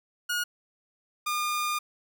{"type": "tone pair in turn", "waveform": "sawtooth", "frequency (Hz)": [1441, 1211.7], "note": ["F#6", "D#6"], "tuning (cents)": [-46, -46], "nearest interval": "minor third", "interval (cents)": 300, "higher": "first", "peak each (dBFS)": -23, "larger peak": "neither", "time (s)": [[0.29, 0.44], [1.26, 1.79]], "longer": "second", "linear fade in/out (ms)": 10, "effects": []}